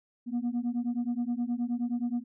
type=beating tone pair; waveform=sine; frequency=235.8 / 245.3 Hz; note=A#3 / B3; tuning=+20 / -12 cents; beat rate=9.5 Hz; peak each=-29 dBFS; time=0.26-2.24 s; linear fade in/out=50 ms; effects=tanh soft clip ceiling -25 dBFS